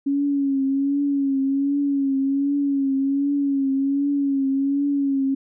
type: tone with vibrato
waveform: sine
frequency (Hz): 277.2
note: C#4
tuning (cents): 0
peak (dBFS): -18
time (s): 0.06-5.35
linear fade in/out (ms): 10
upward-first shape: triangle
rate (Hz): 1.3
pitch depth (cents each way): 54
effects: none